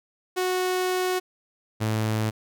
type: tone pair in turn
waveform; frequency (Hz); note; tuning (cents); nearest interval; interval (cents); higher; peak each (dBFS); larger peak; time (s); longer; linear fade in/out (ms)
sawtooth; 367.6 / 109.29; F#4 / A2; -11 / -11; octave + major sixth; 2100; first; -19; neither; 0.36-1.2 / 1.8-2.31; first; 20
effects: none